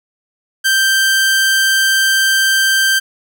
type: tone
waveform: sawtooth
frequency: 1568 Hz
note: G6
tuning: in tune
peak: -7 dBFS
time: 0.64-3 s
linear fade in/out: 20 ms
effects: none